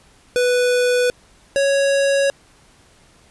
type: tone pair in turn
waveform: square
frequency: 493.9 / 554.4 Hz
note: B4 / C#5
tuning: 0 / 0 cents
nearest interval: major second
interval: 200 cents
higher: second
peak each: -15 dBFS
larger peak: neither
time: 0.36-1.1 / 1.56-2.3 s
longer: neither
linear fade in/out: 0 ms
effects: pink hiss -52 dBFS RMS until 3.3 s + resampled to 24000 Hz